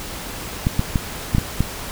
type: clicks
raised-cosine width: 5 ms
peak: -4 dBFS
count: 6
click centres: 0.669 / 0.794 / 0.958 / 1.349 / 1.383 / 1.606 s
effects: pink hiss -31 dBFS RMS until 1.91 s